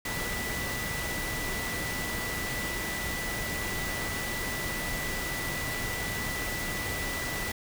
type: tone in noise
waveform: sine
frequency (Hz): 1975.5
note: B6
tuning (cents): 0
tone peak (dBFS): -35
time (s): 0.05-7.52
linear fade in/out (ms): 5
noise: pink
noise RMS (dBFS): -34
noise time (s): 0.05-7.52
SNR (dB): -4
effects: none